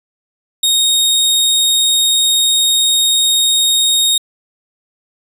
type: tone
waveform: sawtooth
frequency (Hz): 3729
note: A#7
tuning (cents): 0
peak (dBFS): -7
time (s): 0.63-4.18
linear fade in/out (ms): 5
effects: resampled to 32000 Hz + 8-bit